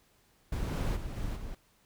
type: noise with level steps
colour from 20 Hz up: brown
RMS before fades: -32 / -30 / -38 / -35 / -41 dBFS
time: 0.52-1.55 s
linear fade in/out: 5 ms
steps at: 0.71 / 0.95 / 1.15 / 1.35 s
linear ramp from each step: 20 ms
effects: pink hiss -67 dBFS RMS until 1.85 s